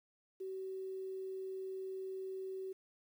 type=tone with quantisation; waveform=sine; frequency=380 Hz; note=F#4; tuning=46 cents sharp; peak=-40 dBFS; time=0.4-2.73 s; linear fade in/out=10 ms; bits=11; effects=none